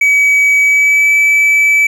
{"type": "tone with pitch glide", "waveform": "triangle", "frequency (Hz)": [2276, 2304], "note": ["C#7", "D7"], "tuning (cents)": [45, -34], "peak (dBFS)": -5, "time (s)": [0.01, 1.87], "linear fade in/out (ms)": 5, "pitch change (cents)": 21, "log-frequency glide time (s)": [0.61, 1.13], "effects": []}